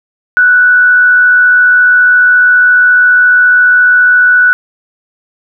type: tone with frequency modulation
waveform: sine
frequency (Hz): 1480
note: F#6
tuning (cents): 0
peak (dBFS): -3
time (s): 0.37-4.53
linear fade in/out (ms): 0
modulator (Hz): 85.5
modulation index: 0.34
effects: none